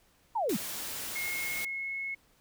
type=linear sweep; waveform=sine; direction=down; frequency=970 to 147.3 Hz; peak=-27 dBFS; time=0.35-0.57 s; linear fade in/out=10 ms
type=noise; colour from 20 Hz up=white; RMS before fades=-38 dBFS; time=0.49-1.65 s; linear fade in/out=5 ms
type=tone with pitch glide; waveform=sine; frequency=2154 to 2183 Hz; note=C7 to C#7; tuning=+50 to -27 cents; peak=-33 dBFS; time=1.15-2.15 s; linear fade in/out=10 ms; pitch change=+23 cents; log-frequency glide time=1.33-1.92 s
effects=pink hiss -66 dBFS RMS until 2.4 s